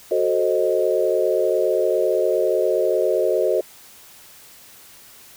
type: chord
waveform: sine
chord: F# diminished seventh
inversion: none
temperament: equal with one note detuned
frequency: 370 / 440 / 527.2 / 622.3 Hz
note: F#4 / A4 / C5 / Eb5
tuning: 0 / 0 / +13 / 0 cents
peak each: -22 dBFS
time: 0.11-3.61 s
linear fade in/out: 5 ms
effects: white hiss -46 dBFS RMS until 5.36 s